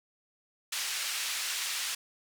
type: band-pass noise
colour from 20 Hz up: pink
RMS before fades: -34 dBFS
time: 0.72-1.95 s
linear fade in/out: 5 ms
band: 2200 to 10000 Hz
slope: 12 dB/octave
effects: none